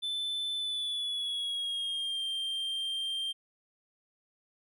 triangle tone with pitch glide, 3520 to 3172 Hz, A7 to G7, 0 to +20 cents, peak -30 dBFS, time 0.02-3.33 s, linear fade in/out 20 ms, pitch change -180 cents, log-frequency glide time 0.56-2.24 s, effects none

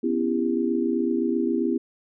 sine chord, C# half-diminished seventh, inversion third, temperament just, 249.5 / 277.2 / 332.6 / 399.1 Hz, B3 / C#4 / E4 / G4, +18 / 0 / +16 / +31 cents, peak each -25 / -30 / -25 / -28 dBFS, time 0.03-1.78 s, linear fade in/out 10 ms, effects none

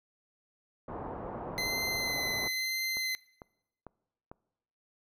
white low-pass noise, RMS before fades -40 dBFS, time 0.88-2.48 s, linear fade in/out 5 ms, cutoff 950 Hz, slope 24 dB/octave
25% pulse tone with vibrato, 2053 Hz, C7, 33 cents flat, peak -27 dBFS, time 1.58-3.15 s, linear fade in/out 0 ms, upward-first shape sine, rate 1 Hz, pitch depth 16 cents each way
click train, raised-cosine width 1 ms, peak -31 dBFS, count 4, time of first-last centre 2.97-4.315 s, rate 2.23 Hz
effects noise-tail reverb RT60 0.9 s tail -23 dB re dry

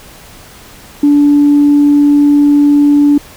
sine tone, 289.7 Hz, D4, 24 cents flat, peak -3 dBFS, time 1.03-3.18 s, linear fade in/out 5 ms, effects tanh soft clip ceiling 0 dBFS + pink hiss -36 dBFS RMS until 3.36 s

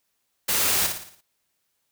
white noise with echo, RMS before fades -23 dBFS, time 0.48-0.87 s, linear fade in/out 10 ms, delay 57 ms, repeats 6, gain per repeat -6 dB, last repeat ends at 1.212 s, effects white hiss -74 dBFS RMS until 1.91 s

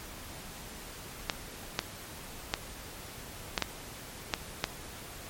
clicks, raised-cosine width 0.2 ms, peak -9 dBFS, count 7, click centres 1.298 / 1.791 / 2.539 / 3.578 / 3.623 / 4.338 / 4.641 s, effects pink hiss -45 dBFS RMS until 5.29 s + MP3 64 kbps

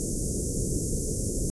pink band-stop noise, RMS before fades -28 dBFS, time 0-1.5 s, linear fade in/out 0 ms, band 500 to 6100 Hz, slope 48 dB/octave, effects resampled to 24000 Hz

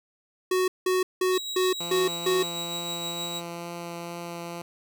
square tone bursts, 370 Hz, F#4, in tune, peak -22 dBFS, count 6, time 0.51-2.43 s, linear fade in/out 5 ms, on 170 ms, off 180 ms
35% pulse tone with tremolo, 3853 Hz, B7, 44 cents flat, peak -28 dBFS, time 1.31-3.42 s, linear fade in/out 50 ms, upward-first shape sine, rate 6.4 Hz, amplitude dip 35%
10% pulse tone with vibrato, 171.3 Hz, F3, 33 cents flat, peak -26 dBFS, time 1.8-4.62 s, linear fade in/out 5 ms, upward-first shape triangle, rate 2.2 Hz, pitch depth 8 cents each way
effects none

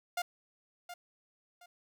sawtooth tone with echo, 705 Hz, F5, 16 cents sharp, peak -28 dBFS, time 0.17-0.22 s, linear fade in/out 5 ms, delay 720 ms, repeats 2, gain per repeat -11 dB, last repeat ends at 1.66 s, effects none

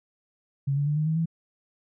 sine tone with pitch steps, 138.59 / 143.39 / 148.37 / 153.51 / 158.83 / 164.34 Hz, C#3 / D3 / D3 / D#3 / D#3 / E3, 0 / -41 / +18 / -23 / +36 / -5 cents, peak -22 dBFS, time 0.67-1.258 s, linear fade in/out 10 ms, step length 98 ms, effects none

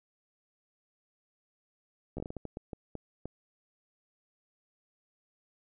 slowing click train, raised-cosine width 2 ms, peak -25 dBFS, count 12, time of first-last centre 2.17-3.256 s, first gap 13 ms, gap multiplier 1.37, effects none

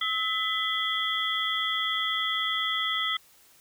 sine tone cluster, 1297 / 2002 / 3198 / 3408 Hz, E6 / B6 / G7 / G#7, -28 / +23 / +34 / +44 cents, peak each -31 dBFS, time 0.01-3.17 s, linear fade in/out 5 ms, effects white hiss -58 dBFS RMS until 3.6 s

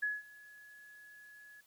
sine tone with ADSR envelope, 1691 Hz, G#6, 31 cents sharp, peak -30 dBFS, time 0.02-1.61 s, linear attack 12 ms, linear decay 190 ms, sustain -23 dB, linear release 8 ms, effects white hiss -68 dBFS RMS until 1.66 s

